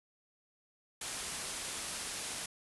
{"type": "low-pass noise", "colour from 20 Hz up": "white", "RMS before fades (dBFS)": -41, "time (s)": [1.01, 2.46], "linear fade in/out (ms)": 5, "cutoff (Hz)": 11000, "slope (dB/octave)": 96, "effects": []}